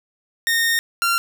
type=tone pair in turn; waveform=sawtooth; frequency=1841 / 1379.2 Hz; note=A#6 / F6; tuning=-22 / -22 cents; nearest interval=perfect fourth; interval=500 cents; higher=first; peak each=-13 dBFS; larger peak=neither; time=0.47-0.79 / 1.02-1.18 s; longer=first; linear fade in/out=0 ms; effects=none